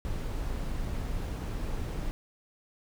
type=noise; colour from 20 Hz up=brown; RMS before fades=-33 dBFS; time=0.05-2.11 s; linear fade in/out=0 ms; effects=none